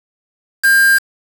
triangle tone with quantisation, 1600 Hz, G6, 35 cents sharp, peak -6 dBFS, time 0.63-0.99 s, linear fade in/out 20 ms, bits 3, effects none

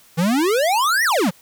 square exponential two-way sweep, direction up then down, 156.3 to 1975.5 to 156.3 Hz, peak -16 dBFS, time 0.17-1.31 s, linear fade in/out 20 ms, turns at 1.04 s, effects white hiss -51 dBFS RMS until 1.41 s

